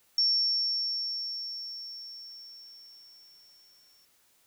sine tone with exponential decay, 5460 Hz, F8, 40 cents flat, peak -21 dBFS, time 0.18-4.05 s, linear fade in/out 1 ms, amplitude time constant 840 ms, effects white hiss -66 dBFS RMS until 4.46 s

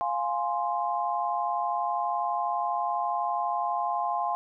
sine chord, F minor, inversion none, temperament equal, 698.5 / 830.6 / 1046.5 Hz, F5 / Ab5 / C6, 0 / 0 / 0 cents, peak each -30 dBFS, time 0.01-4.35 s, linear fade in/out 0 ms, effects none

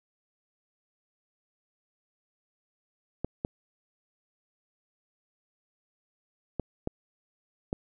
clicks, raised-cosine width 2 ms, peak -16 dBFS, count 5, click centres 3.246 / 3.449 / 6.597 / 6.874 / 7.729 s, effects none

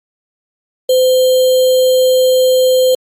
sine tone with sample-and-hold, 512 Hz, C5, 38 cents flat, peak -7 dBFS, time 0.89-2.95 s, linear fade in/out 5 ms, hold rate 3675 Hz, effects AAC 64 kbps

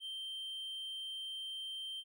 triangle tone, 3136 Hz, G7, in tune, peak -39 dBFS, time 0-2.04 s, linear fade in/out 50 ms, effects none

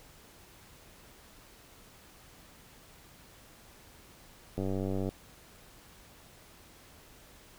click train, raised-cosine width 2 ms, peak -21 dBFS, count 50, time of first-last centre 4.58-5.09 s, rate 96.1 Hz, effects pink hiss -56 dBFS RMS until 7.58 s

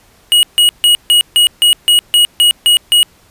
square tone bursts, 2900 Hz, F#7, 35 cents flat, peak -6 dBFS, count 11, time 0.32-3.03 s, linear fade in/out 0 ms, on 110 ms, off 150 ms, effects pink hiss -48 dBFS RMS until 3.3 s + resampled to 32000 Hz

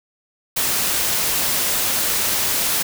white noise, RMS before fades -20 dBFS, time 0.56-2.83 s, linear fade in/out 10 ms, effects none

